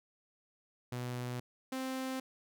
sawtooth tone pair in turn, 123.47 / 261.6 Hz, B2 / C4, 0 / 0 cents, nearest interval octave + minor second, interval 1300 cents, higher second, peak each -33 / -32 dBFS, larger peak second, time 0.92-1.4 / 1.72-2.2 s, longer neither, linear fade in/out 5 ms, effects none

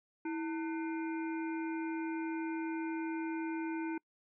harmonic tone with a mistuned harmonic, 301 Hz, D4, 43 cents sharp, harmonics 1 / 3 / 5 / 7 / 8, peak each -35 / -44 / -48 / -53 / -51 dBFS, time 0.25-3.98 s, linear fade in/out 5 ms, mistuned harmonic 1, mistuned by +130 cents, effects noise-tail reverb RT60 0.1 s tail -26 dB re dry

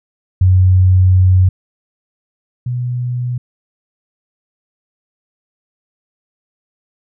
sine tone pair in turn, 92.5 / 123.47 Hz, F#2 / B2, 0 / 0 cents, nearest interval perfect fourth, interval 500 cents, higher second, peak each -6 / -16 dBFS, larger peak first, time 0.41-1.49 / 2.66-3.38 s, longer first, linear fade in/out 5 ms, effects none

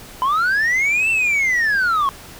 sine linear two-way sweep, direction up then down, 994 to 2698 to 1068 Hz, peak -12 dBFS, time 0.22-2.09 s, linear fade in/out 0 ms, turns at 1.1 s, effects tanh soft clip ceiling -14 dBFS + pink hiss -39 dBFS RMS until 2.39 s

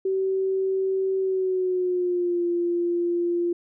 sine tone with pitch glide, 382.3 to 346.5 Hz, G4 to F4, -43 to -14 cents, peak -21 dBFS, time 0.05-3.53 s, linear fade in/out 5 ms, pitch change -171 cents, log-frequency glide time 1.19-2.45 s, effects none

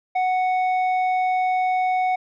square tone with low-pass filter, 740 Hz, F#5, in tune, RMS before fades -21 dBFS, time 0.15-2.16 s, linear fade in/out 10 ms, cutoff 1600 Hz, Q 4.7, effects none

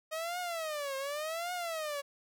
sawtooth tone with vibrato, 622.3 Hz, D#5, in tune, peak -31 dBFS, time 0.11-2.02 s, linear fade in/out 20 ms, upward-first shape triangle, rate 0.88 Hz, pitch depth 270 cents each way, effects none

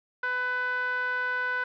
sawtooth tone with band-pass filter, 500 Hz, B4, 21 cents sharp, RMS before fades -29 dBFS, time 0.23-1.64 s, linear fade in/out 5 ms, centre 1400 Hz, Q 7.6, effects resampled to 11025 Hz + 9-bit

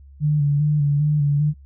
sine tone with vibrato, 146.83 Hz, D3, in tune, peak -15 dBFS, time 0.2-1.54 s, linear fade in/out 50 ms, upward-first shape square, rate 2.5 Hz, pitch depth 34 cents each way, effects noise-tail reverb RT60 0.1 s tail -23 dB re dry + added 69 Hz sine -42 dBFS peak until 1.65 s

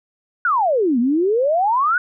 sine exponential two-way sweep, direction down then up, 1508 to 228.8 to 1508 Hz, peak -14 dBFS, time 0.45-1.98 s, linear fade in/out 2 ms, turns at 0.99 s, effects none

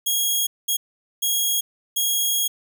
10% pulse tone bursts at uneven times, 3292 Hz, G#7, 16 cents flat, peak -11 dBFS, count 4, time 0.06-0.47 / 0.68-0.77 / 1.22-1.61 / 1.96-2.48 s, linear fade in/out 10 ms, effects none

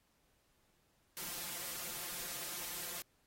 white noise with comb filter, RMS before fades -43 dBFS, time 1.17-3.02 s, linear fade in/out 0 ms, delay 5.7 ms, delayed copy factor +0.9, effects pink hiss -75 dBFS RMS until 3.26 s + AAC 48 kbps

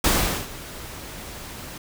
pink noise with ADSR envelope, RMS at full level -18 dBFS, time 0.04-1.78 s, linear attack 4 ms, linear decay 420 ms, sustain -19 dB, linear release 5 ms, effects none

